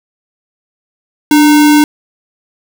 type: tone with sample-and-hold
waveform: sine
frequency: 296 Hz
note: D4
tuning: 14 cents sharp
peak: -3 dBFS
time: 1.31-1.84 s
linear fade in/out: 2 ms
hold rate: 1225 Hz
effects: none